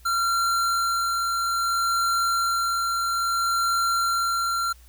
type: tone with tremolo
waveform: square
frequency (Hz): 1371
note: F6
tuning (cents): -32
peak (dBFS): -21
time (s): 0.05-4.73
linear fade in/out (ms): 10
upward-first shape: sine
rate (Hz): 0.6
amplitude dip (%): 25
effects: added 60 Hz sine -48 dBFS peak until 4.88 s + white hiss -57 dBFS RMS until 4.88 s